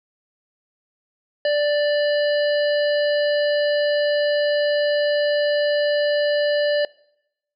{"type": "harmonic tone with a mistuned harmonic", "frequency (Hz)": 587.3, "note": "D5", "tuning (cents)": 0, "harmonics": [1, 3, 5, 7, 8], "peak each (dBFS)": [-17, -27, -31, -34, -35], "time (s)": [1.45, 6.85], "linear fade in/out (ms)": 2, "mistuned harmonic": 8, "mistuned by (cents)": 39, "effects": ["noise-tail reverb RT60 0.8 s tail -23 dB re dry"]}